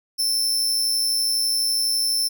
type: tone with amplitude modulation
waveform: sawtooth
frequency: 5330 Hz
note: E8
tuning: 18 cents sharp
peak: -15 dBFS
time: 0.18-2.29 s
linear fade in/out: 20 ms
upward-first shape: sine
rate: 112 Hz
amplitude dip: 40%
effects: none